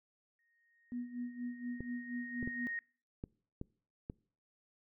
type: tone with exponential growth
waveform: sine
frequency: 1863 Hz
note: A#6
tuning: 2 cents flat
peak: -36 dBFS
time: 0.39-2.79 s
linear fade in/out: 1 ms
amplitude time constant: 520 ms
type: tone with tremolo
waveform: sine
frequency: 243.9 Hz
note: B3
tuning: 21 cents flat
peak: -36 dBFS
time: 0.92-2.67 s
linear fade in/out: 0 ms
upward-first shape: sine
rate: 4.2 Hz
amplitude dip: 75%
type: clicks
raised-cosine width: 3 ms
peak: -28 dBFS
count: 6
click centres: 1.806 / 2.428 / 2.475 / 3.239 / 3.614 / 4.099 s
effects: noise-tail reverb RT60 0.5 s tail -25 dB re dry